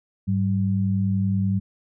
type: tone pair together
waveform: sine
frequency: 101.7 / 191.98 Hz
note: G#2 / G3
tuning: -36 / -36 cents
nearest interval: major seventh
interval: 1100 cents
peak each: -22 dBFS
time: 0.27-1.6 s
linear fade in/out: 20 ms
effects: none